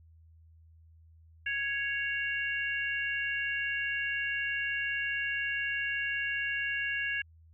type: harmonic tone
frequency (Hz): 554.4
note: C#5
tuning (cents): 0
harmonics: 3 / 4 / 5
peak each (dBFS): -32 / -38 / -35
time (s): 1.46-7.22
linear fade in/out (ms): 5
effects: added 81 Hz sine -55 dBFS peak until 7.53 s

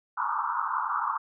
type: band-pass noise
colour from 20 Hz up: pink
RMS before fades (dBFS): -29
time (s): 0.17-1.18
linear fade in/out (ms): 10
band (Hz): 870 to 1400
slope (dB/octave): 96
effects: none

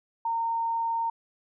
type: tone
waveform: sine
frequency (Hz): 918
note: A#5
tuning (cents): -27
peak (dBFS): -25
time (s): 0.25-1.1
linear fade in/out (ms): 5
effects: none

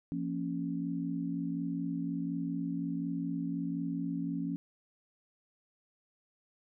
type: chord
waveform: sine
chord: Bb minor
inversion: second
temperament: equal with one note detuned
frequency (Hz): 171.71 / 233.1 / 277.2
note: F3 / Bb3 / Db4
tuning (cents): -29 / 0 / 0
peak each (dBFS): -36 / -40 / -35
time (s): 0.12-4.56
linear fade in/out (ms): 0
effects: none

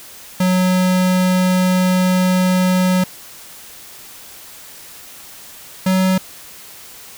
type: tone pair in turn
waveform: square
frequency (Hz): 183.8 / 187.01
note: F#3 / F#3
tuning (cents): -11 / +19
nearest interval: unison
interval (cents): 30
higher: second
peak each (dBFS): -13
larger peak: neither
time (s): 0.4-3.04 / 5.86-6.18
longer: first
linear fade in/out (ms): 5
effects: white hiss -38 dBFS RMS until 7.17 s

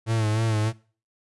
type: tone with vibrato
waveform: 45% pulse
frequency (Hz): 110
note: A2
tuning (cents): 0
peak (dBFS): -21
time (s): 0.06-0.73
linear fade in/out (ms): 50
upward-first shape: sine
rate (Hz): 3.3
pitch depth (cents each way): 55
effects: noise-tail reverb RT60 0.4 s tail -21 dB re dry + resampled to 24000 Hz

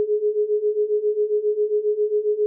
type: beating tone pair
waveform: sine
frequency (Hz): 416 / 423.4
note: G#4 / G#4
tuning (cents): +3 / +33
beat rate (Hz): 7.4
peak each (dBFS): -23 / -20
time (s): 0-2.46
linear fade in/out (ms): 0
effects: none

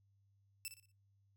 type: tone with echo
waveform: 10% pulse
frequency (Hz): 2653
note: E7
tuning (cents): +10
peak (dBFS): -33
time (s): 0.65-0.68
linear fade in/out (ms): 0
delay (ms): 59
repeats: 4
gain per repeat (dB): -9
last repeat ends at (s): 0.916
effects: noise-tail reverb RT60 0.2 s tail -18 dB re dry + added 99 Hz sine -70 dBFS peak until 1.36 s

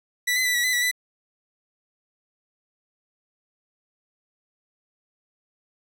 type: tone with pitch steps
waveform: sawtooth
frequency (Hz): 1968 / 2027 / 1977 / 1935 / 2011 / 1948 / 1991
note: B6 / B6 / B6 / B6 / B6 / B6 / B6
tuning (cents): -7 / +45 / +1 / -36 / +31 / -24 / +14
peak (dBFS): -17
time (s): 0.27-0.914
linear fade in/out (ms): 10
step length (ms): 92
effects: none

